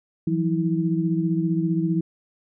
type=tone cluster; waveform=sine; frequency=166 / 181.2 / 324 Hz; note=E3 / F#3 / E4; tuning=+12 / -36 / -30 cents; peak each=-23 / -26 / -24 dBFS; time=0.27-2.01 s; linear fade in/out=5 ms; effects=none